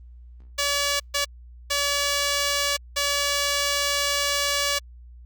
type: tone bursts at uneven times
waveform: 5% pulse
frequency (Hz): 571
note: D5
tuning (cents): -49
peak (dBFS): -10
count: 4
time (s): 0.58-1 / 1.14-1.25 / 1.7-2.77 / 2.96-4.79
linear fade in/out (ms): 10
effects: added 60 Hz sine -42 dBFS peak until 5.25 s + Opus 32 kbps